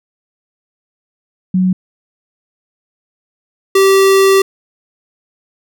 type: tone pair in turn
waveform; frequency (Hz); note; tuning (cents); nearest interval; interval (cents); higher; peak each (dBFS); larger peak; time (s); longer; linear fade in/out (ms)
sine / square; 185 / 388.1; F#3 / G4; 0 / -17; octave + minor second; 1283; second; -9 / -7; second; 1.54-1.73 / 3.75-4.42; second; 5
effects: none